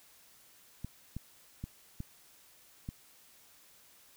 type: clicks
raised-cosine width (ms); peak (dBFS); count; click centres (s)
5; -26; 5; 0.846 / 1.166 / 1.64 / 2.004 / 2.889
effects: white hiss -61 dBFS RMS until 4.16 s